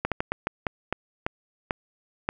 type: slowing click train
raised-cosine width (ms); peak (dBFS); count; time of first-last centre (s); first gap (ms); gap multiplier
0.5; -10; 10; 0.05-2.289; 67; 1.31
effects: none